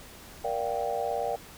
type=chord; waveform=sine; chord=G minor seventh; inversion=first; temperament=just; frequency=470.4 / 588 / 705.6 / 784 Hz; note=Bb4 / D5 / F5 / G5; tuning=+16 / +2 / +18 / 0 cents; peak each=-33 dBFS; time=0.44-1.36 s; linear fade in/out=5 ms; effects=pink hiss -48 dBFS RMS until 1.57 s